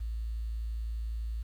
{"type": "tone with quantisation", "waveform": "sine", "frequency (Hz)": 55.9, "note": "A1", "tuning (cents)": 28, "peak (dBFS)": -32, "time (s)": [0, 1.43], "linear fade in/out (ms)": 10, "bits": 10, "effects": []}